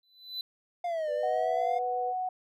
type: tone with exponential growth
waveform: triangle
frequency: 4003 Hz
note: B7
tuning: 23 cents sharp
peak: -29 dBFS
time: 0.03-0.41 s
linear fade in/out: 2 ms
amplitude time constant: 82 ms
type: linear two-way sweep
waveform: triangle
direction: down then up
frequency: 711 to 587.3 to 711 Hz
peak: -27 dBFS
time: 0.84-1.79 s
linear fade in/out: 5 ms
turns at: 1.12 s
type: tone with vibrato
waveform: sine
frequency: 493.9 Hz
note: B4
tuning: in tune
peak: -33 dBFS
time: 1.07-2.14 s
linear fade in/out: 50 ms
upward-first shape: triangle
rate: 8 Hz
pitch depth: 9 cents each way
type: tone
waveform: sine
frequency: 740 Hz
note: F#5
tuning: in tune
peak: -29 dBFS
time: 1.23-2.29 s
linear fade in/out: 5 ms
effects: none